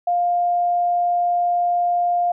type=tone; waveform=sine; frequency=703 Hz; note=F5; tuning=11 cents sharp; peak=-16 dBFS; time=0.07-2.32 s; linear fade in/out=5 ms; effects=none